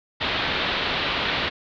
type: low-pass noise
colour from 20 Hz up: white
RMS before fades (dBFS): -25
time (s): 0.2-1.5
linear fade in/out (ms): 20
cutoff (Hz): 4000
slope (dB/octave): 48
effects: none